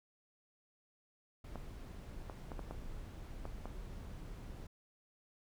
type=noise; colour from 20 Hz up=brown; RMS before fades=-47 dBFS; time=1.44-4.67 s; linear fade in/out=5 ms
type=clicks; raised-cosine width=1 ms; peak=-30 dBFS; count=7; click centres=1.557 / 2.298 / 2.518 / 2.593 / 2.71 / 3.454 / 3.656 s
effects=none